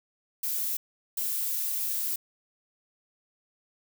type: noise bursts at uneven times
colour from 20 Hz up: violet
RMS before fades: -30 dBFS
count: 2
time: 0.43-0.77 / 1.17-2.16 s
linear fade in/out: 5 ms
effects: none